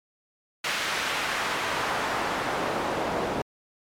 pink noise with band-pass filter sweep, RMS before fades -28 dBFS, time 0.64-3.42 s, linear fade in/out 5 ms, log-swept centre 2300 to 520 Hz, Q 0.8, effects MP3 96 kbps

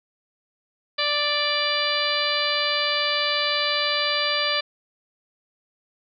harmonic tone with a mistuned harmonic, 587.3 Hz, D5, in tune, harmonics 1 / 2 / 3 / 4 / 5 / 6 / 7 / 8, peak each -29 / -29 / -29 / -29 / -29 / -29 / -29 / -29 dBFS, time 0.98-4.61 s, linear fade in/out 10 ms, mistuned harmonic 7, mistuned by -26 cents, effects none

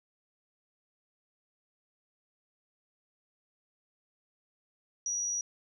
sine tone, 5800 Hz, F#8, 35 cents flat, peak -30 dBFS, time 5.06-5.41 s, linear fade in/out 2 ms, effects none

